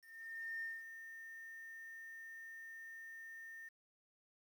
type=tone with ADSR envelope; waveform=sine; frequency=1818 Hz; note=A#6; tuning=44 cents flat; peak=-39 dBFS; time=0-3.69 s; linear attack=620 ms; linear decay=200 ms; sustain=-10 dB; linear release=9 ms; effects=tanh soft clip ceiling -36 dBFS + 11-bit